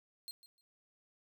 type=tone with echo; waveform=sawtooth; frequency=4186 Hz; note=C8; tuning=in tune; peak=-40 dBFS; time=0.28-0.31 s; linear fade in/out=0 ms; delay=150 ms; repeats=2; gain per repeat=-15 dB; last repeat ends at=0.61 s; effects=none